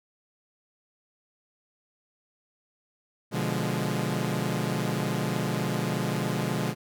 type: chord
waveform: sawtooth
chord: B diminished seventh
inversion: none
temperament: equal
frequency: 123.47 / 146.83 / 174.61 / 207.7 Hz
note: B2 / D3 / F3 / Ab3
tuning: 0 / 0 / 0 / 0 cents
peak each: -28 dBFS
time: 3.31-6.75 s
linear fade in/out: 50 ms
effects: none